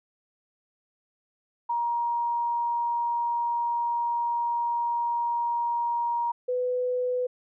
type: tone pair in turn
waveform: sine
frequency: 945 / 499.2 Hz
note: A#5 / B4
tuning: +23 / +19 cents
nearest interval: major seventh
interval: 1104 cents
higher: first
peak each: -24 / -24 dBFS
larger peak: neither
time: 1.69-6.32 / 6.48-7.27 s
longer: first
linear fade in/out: 10 ms
effects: none